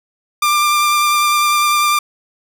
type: tone with vibrato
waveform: sawtooth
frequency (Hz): 1189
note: D6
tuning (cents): +21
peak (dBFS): -8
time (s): 0.42-1.99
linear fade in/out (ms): 5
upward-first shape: triangle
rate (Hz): 10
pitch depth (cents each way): 17
effects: none